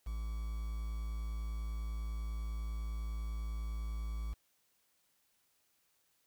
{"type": "tone with quantisation", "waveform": "triangle", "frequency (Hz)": 55, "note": "A1", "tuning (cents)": 0, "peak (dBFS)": -34, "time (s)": [0.06, 4.34], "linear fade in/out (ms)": 10, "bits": 9, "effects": ["white hiss -75 dBFS RMS until 6.26 s"]}